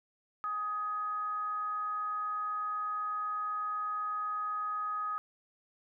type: tone with frequency modulation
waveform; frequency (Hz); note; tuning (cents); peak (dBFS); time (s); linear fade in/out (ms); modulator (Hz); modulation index
sine; 1254; D#6; +13; -32; 0.44-5.18; 0; 436; 0.24
effects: none